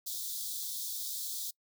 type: high-pass noise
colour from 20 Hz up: white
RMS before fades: -38 dBFS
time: 0.06-1.51 s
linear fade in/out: 10 ms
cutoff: 3400 Hz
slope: 96 dB/octave
effects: noise-tail reverb RT60 0.1 s tail -25 dB re dry